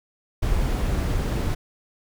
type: noise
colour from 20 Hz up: brown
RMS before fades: -23 dBFS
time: 0.42-1.55 s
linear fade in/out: 10 ms
effects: none